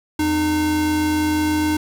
square tone pair together, 85.56 / 304.9 Hz, F2 / D#4, -35 / -35 cents, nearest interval octave + minor seventh, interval 2200 cents, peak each -28 / -18 dBFS, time 0.19-1.77 s, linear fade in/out 5 ms, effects 9-bit

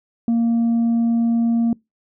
sine tone, 232.1 Hz, A#3, 7 cents flat, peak -12 dBFS, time 0.28-1.73 s, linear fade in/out 2 ms, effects noise-tail reverb RT60 0.2 s tail -26 dB re dry + tanh soft clip ceiling -14 dBFS

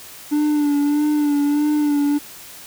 triangle tone with vibrato, 293.7 Hz, D4, in tune, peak -13 dBFS, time 0.31-2.19 s, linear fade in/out 20 ms, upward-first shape sine, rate 1.6 Hz, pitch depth 37 cents each way, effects white hiss -39 dBFS RMS until 2.66 s

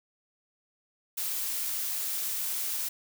blue noise, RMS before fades -32 dBFS, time 1.17-2.89 s, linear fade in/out 10 ms, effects none

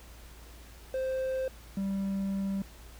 triangle tone pair in turn, 523 / 195.45 Hz, C5 / G3, -1 / -5 cents, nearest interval octave + perfect fourth, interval 1704 cents, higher first, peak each -27 dBFS, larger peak neither, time 0.94-1.48 / 1.77-2.62 s, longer second, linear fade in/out 2 ms, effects added 57 Hz sine -49 dBFS peak until 2.99 s + pink hiss -54 dBFS RMS until 2.99 s

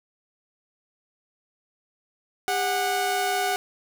sawtooth tone pair together, 400.6 / 736.4 Hz, G4 / F#5, +38 / -8 cents, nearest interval major seventh, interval 1054 cents, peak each -25 / -20 dBFS, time 2.48-3.56 s, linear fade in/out 0 ms, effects none

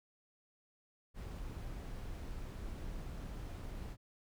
brown noise, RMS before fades -44 dBFS, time 1.14-3.97 s, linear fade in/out 50 ms, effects none

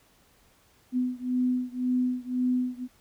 sine beating tone pair, 250.3 / 252.2 Hz, B3 / B3, +23 / +36 cents, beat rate 1.9 Hz, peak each -27 / -28 dBFS, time 0.92-2.88 s, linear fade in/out 50 ms, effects pink hiss -62 dBFS RMS until 3 s

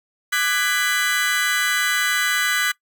35% pulse chord, G# half-diminished seventh, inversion second, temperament just, 1196.1 / 1495.1 / 1661.2 / 1993.5 Hz, D6 / F#6 / G#6 / B6, +31 / +18 / 0 / +16 cents, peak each -26 / -21 / -23 / -21 dBFS, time 0.32-2.72 s, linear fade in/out 10 ms, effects noise-tail reverb RT60 0.1 s tail -21 dB re dry

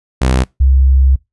sawtooth / sine tone pair in turn, 64.2 / 66.39 Hz, C2 / C2, -32 / +26 cents, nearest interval minor second, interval 58 cents, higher second, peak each -6 dBFS, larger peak neither, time 0.21-0.44 / 0.6-1.16 s, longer second, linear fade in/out 10 ms, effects noise-tail reverb RT60 0.2 s tail -23 dB re dry + resampled to 24000 Hz

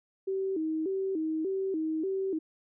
sine tone with vibrato, 348.7 Hz, F4, 3 cents flat, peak -28 dBFS, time 0.27-2.39 s, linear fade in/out 10 ms, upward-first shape square, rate 1.7 Hz, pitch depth 170 cents each way, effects none

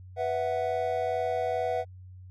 triangle chord, B suspended fourth, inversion none, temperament just, 493.9 / 658.5 / 740.8 Hz, B4 / E5 / F#5, 0 / -2 / +2 cents, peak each -29 dBFS, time 0.16-1.85 s, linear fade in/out 50 ms, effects added 92 Hz sine -44 dBFS peak until 2.3 s

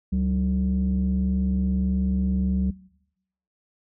sine tone pair together, 70.87 / 189.2 Hz, C#2 / F#3, +39 / +39 cents, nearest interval octave + perfect fourth, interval 1700 cents, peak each -23 / -21 dBFS, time 0.12-2.71 s, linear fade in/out 10 ms, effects noise-tail reverb RT60 0.8 s tail -21 dB re dry + tanh soft clip ceiling -16 dBFS

